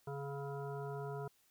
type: harmonic tone with a mistuned harmonic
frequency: 140 Hz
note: C#3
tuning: 18 cents sharp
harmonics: 1 / 3 / 5 / 7 / 9 / 10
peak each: -43 / -44 / -49 / -51 / -56 / -56 dBFS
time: 0.07-1.28 s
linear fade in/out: 5 ms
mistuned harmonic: 9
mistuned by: +33 cents
effects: white hiss -72 dBFS RMS until 1.5 s